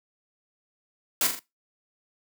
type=noise with echo; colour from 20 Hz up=white; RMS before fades=-23 dBFS; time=1.21-1.27 s; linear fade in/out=2 ms; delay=41 ms; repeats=3; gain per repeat=-6 dB; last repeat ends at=1.393 s; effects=noise-tail reverb RT60 0.2 s tail -19 dB re dry + high-pass 150 Hz 12 dB/octave